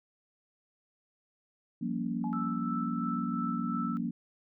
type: chord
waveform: sine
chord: G half-diminished seventh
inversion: third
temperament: just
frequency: 176.4 / 196 / 235.2 / 282.2 Hz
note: F3 / G3 / Bb3 / Db4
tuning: +18 / 0 / +16 / +31 cents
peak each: -36 / -39 / -33 / -38 dBFS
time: 1.81-4.11 s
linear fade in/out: 10 ms
type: tone with exponential decay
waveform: sine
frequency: 851 Hz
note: G#5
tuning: 42 cents sharp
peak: -36 dBFS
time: 2.24-2.75 s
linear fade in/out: 1 ms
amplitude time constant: 110 ms
type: tone with tremolo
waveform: sine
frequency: 1318.5 Hz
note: E6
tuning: in tune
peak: -34 dBFS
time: 2.33-3.97 s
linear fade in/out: 0 ms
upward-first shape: sine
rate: 2.9 Hz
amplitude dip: 45%
effects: none